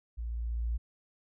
sine tone with level ramp, 57.7 Hz, A#1, 17 cents flat, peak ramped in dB -34 to -28 dBFS, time 0.17-0.78 s, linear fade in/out 20 ms, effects none

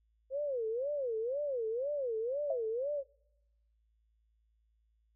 sine tone with vibrato, 509 Hz, C5, 48 cents flat, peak -32 dBFS, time 0.3-3.04 s, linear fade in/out 50 ms, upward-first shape sine, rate 2 Hz, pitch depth 260 cents each way
sine tone with exponential decay, 649 Hz, E5, 27 cents flat, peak -28 dBFS, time 2.5-2.61 s, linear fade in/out 5 ms, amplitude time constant 23 ms
effects noise-tail reverb RT60 0.9 s tail -26 dB re dry + added 55 Hz sine -70 dBFS peak until 5.15 s

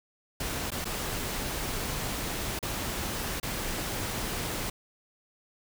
pink noise with dropouts, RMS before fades -33 dBFS, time 0.4-4.7 s, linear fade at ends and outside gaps 5 ms, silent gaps 0.705-0.717 / 0.845-0.853 / 2.591-2.627 / 3.4-3.429 s, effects none

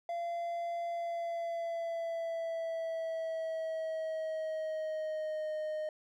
triangle tone with pitch glide, 685 to 617.4 Hz, F5 to D#5, -34 to -14 cents, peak -32 dBFS, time 0.09-5.89 s, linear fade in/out 2 ms, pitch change -180 cents, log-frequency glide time 0.88-5.52 s, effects none

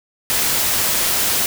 white noise, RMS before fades -18 dBFS, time 0.3-1.46 s, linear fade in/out 0 ms, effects none

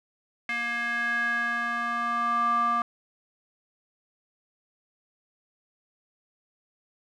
square tone with band-pass filter sweep, 236.3 Hz, A#3, 24 cents sharp, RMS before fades -27 dBFS, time 0.49-2.82 s, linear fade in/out 2 ms, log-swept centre 2000 to 1100 Hz, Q 6.1, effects none

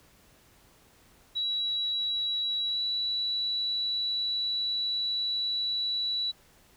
sine tone with pitch glide, 3902 to 3936 Hz, B7 to B7, -22 to -7 cents, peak -27 dBFS, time 1.35-6.32 s, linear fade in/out 20 ms, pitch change +15 cents, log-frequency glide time 2.68-2.8 s, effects pink hiss -60 dBFS RMS until 6.76 s

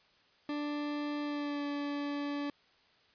40% pulse tone with pitch glide, 293.7 to 287.8 Hz, D4 to D4, 0 to -35 cents, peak -33 dBFS, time 0.49-2.5 s, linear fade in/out 2 ms, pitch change -35 cents, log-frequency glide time 1.22-1.65 s, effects white hiss -66 dBFS RMS until 3.14 s + resampled to 11025 Hz

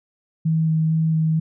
sine tone with vibrato, 159.7 Hz, D#3, 45 cents sharp, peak -16 dBFS, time 0.45-1.4 s, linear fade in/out 10 ms, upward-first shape square, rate 2.2 Hz, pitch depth 8 cents each way, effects none

